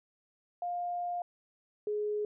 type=tone pair in turn; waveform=sine; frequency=705 / 419.2 Hz; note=F5 / G#4; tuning=+16 / +16 cents; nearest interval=major sixth; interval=900 cents; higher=first; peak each=-32 / -30 dBFS; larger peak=second; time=0.62-1.22 / 1.87-2.25 s; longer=first; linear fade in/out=2 ms; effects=none